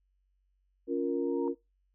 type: chord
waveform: sine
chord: Bb minor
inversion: first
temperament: just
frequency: 279.7 / 349.6 / 466.2 Hz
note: Db4 / F4 / Bb4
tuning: +16 / +2 / 0 cents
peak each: -32 dBFS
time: 0.87-1.55 s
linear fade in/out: 50 ms
type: tone with exponential growth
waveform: sine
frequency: 932.3 Hz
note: A#5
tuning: in tune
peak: -38 dBFS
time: 0.88-1.48 s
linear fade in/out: 1 ms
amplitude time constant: 130 ms
effects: noise-tail reverb RT60 0.2 s tail -19 dB re dry + added 47 Hz sine -70 dBFS peak until 1.94 s